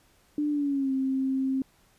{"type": "tone with pitch glide", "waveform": "sine", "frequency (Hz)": [296.4, 265.6], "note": ["D4", "C4"], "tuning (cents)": [16, 26], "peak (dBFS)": -24, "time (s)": [0.38, 1.62], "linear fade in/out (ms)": 2, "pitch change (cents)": -190, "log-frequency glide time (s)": [0.5, 0.92], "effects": ["pink hiss -63 dBFS RMS until 1.98 s", "resampled to 32000 Hz"]}